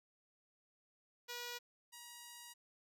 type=tone pair in turn; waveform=5% pulse; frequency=482.9 / 955.3 Hz; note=B4 / A#5; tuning=-39 / +42 cents; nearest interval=octave; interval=1181 cents; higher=second; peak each=-32 / -40 dBFS; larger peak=first; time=1.28-1.59 / 1.92-2.54 s; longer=second; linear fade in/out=20 ms; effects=none